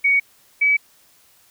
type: tone pair in turn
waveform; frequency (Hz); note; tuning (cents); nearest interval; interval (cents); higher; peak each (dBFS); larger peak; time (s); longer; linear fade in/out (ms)
sine; 2241 / 2285; C#7 / D7; +18 / -48; unison; 34; second; -13; neither; 0.04-0.2 / 0.61-0.77; neither; 10
effects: white hiss -55 dBFS RMS until 1.5 s